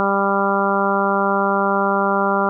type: harmonic tone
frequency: 197.8 Hz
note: G3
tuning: 16 cents sharp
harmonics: 1 / 2 / 3 / 4 / 5 / 6 / 7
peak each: -23 / -23 / -23 / -23 / -23 / -23 / -23 dBFS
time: 0-2.49 s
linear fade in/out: 0 ms
effects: none